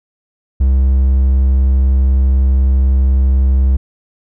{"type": "tone", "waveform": "triangle", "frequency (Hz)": 66, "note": "C2", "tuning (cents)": 16, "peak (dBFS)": -6, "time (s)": [0.6, 3.77], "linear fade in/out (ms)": 10, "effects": []}